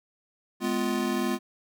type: chord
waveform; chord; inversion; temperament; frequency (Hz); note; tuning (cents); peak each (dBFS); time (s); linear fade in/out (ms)
square; F diminished; first; just; 209.5 / 251.4 / 349.2; Ab3 / Cb4 / F4; +15 / +31 / 0; -31 / -30 / -31; 0.6-1.39; 50
effects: none